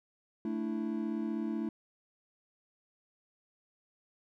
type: chord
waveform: triangle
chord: A suspended fourth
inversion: none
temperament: equal with one note detuned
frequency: 221.1 / 293.7 / 329.6 Hz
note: A3 / D4 / E4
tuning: +9 / 0 / 0 cents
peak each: -33 / -37 / -35 dBFS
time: 0.45-1.69 s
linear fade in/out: 2 ms
effects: none